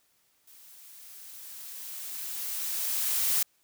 blue noise with level ramp, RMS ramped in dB -54 to -25 dBFS, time 0.47-3.43 s, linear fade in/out 5 ms, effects white hiss -69 dBFS RMS until 3.63 s

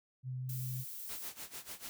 sine tone with vibrato, 128.1 Hz, C3, 36 cents flat, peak -37 dBFS, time 0.23-0.85 s, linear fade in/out 50 ms, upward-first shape sine, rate 5.4 Hz, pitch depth 9 cents each way
violet noise, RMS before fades -45 dBFS, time 0.49-1.29 s, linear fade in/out 2 ms
white noise with tremolo, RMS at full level -44 dBFS, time 1.09-1.89 s, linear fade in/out 0 ms, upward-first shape sine, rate 6.8 Hz, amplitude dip 85%
effects none

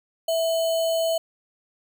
sine tone with sample-and-hold, 657 Hz, E5, 6 cents flat, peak -20 dBFS, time 0.28-1.18 s, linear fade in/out 5 ms, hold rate 3675 Hz, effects none

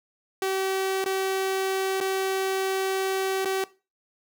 sawtooth tone with dropouts, 383 Hz, G4, 40 cents flat, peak -20 dBFS, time 0.42-3.64 s, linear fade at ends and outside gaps 2 ms, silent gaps 1.042-1.06 / 2.003-2.01 / 3.448-3.455 s, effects noise-tail reverb RT60 0.3 s tail -19 dB re dry

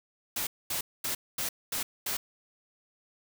white noise bursts, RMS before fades -32 dBFS, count 6, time 0.36-2.17 s, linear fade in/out 5 ms, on 110 ms, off 230 ms, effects none

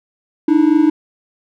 triangle tone pair together, 296.6 / 321.4 Hz, D4 / E4, +17 / -44 cents, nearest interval minor second, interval 139 cents, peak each -10 dBFS, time 0.48-0.9 s, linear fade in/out 5 ms, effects none

